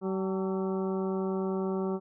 harmonic tone with a mistuned harmonic, 190.5 Hz, G3, 49 cents flat, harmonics 1 / 2 / 3 / 4 / 5 / 6 / 7, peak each -31 / -31 / -41 / -43 / -44 / -45 / -48 dBFS, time 0.01-2 s, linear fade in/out 50 ms, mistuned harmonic 5, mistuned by -86 cents, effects none

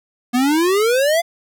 square exponential sweep, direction up, 238.8 to 698.5 Hz, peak -14 dBFS, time 0.33-1.22 s, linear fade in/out 20 ms, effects none

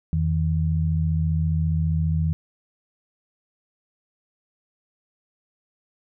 sine tone pair together, 84.28 / 159.1 Hz, E2 / D#3, +39 / +39 cents, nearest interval major seventh, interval 1100 cents, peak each -22 dBFS, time 0.13-2.33 s, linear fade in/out 0 ms, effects none

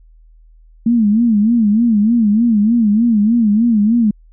sine tone with vibrato, 221.2 Hz, A3, 9 cents sharp, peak -9 dBFS, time 0.86-4.11 s, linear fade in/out 5 ms, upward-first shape sine, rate 3.3 Hz, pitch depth 140 cents each way, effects added 40 Hz sine -42 dBFS peak until 4.32 s

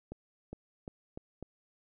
accelerating click train, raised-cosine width 2 ms, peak -28 dBFS, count 5, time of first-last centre 0.12-1.427 s, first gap 410 ms, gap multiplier 0.85, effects none

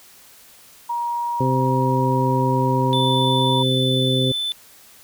sine tone with pitch glide, 948 to 954 Hz, A#5 to A#5, +29 to +40 cents, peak -21 dBFS, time 0.89-3.63 s, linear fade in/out 10 ms, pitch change +11 cents, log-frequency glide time 1.02-2.11 s
harmonic tone, 129.9 Hz, C3, 12 cents flat, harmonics 1 / 2 / 3 / 4, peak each -20 / -23 / -25 / -26 dBFS, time 1.4-4.32 s, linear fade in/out 5 ms
triangle tone, 3517 Hz, A7, 1 cent flat, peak -20 dBFS, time 2.93-4.52 s, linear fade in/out 0 ms
effects white hiss -48 dBFS RMS until 5.03 s

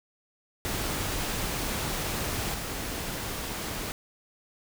pink noise with level steps, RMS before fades -31 / -34 dBFS, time 0.65-3.92 s, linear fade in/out 0 ms, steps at 2.54 s, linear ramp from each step 2 ms, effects none

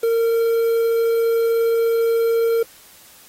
triangle tone with quantisation, 459.3 Hz, A#4, 26 cents flat, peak -13 dBFS, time 0.03-2.63 s, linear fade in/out 5 ms, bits 6, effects white hiss -47 dBFS RMS until 3.28 s + AAC 48 kbps

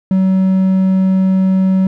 triangle tone, 189.1 Hz, F#3, 38 cents sharp, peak -7 dBFS, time 0.11-1.87 s, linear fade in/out 2 ms, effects none

